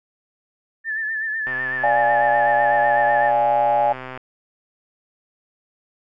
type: tone with vibrato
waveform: sine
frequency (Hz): 1760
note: A6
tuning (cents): 0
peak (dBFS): -22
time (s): 0.84-3.32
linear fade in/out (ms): 50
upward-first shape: sine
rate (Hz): 8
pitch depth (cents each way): 49
type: click train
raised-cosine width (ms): 0.5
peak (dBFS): -18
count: 350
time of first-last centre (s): 1.47-4.175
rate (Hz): 129
type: chord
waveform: sine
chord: D diminished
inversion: none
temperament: equal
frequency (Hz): 587.3 / 698.5 / 830.6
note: D5 / F5 / Ab5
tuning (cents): 0 / 0 / 0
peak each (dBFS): -21 / -22 / -17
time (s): 1.83-3.93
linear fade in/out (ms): 10
effects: none